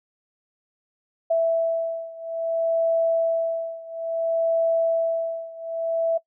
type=beating tone pair; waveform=sine; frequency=660 / 660.59 Hz; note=E5 / E5; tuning=+2 / +4 cents; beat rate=0.59 Hz; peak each=-22 / -24 dBFS; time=1.3-6.18 s; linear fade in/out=10 ms; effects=noise-tail reverb RT60 0.1 s tail -21 dB re dry